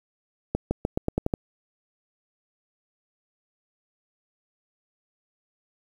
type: accelerating click train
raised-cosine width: 2 ms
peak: -10 dBFS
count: 8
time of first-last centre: 0.55-1.338 s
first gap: 160 ms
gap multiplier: 0.88
effects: 8-bit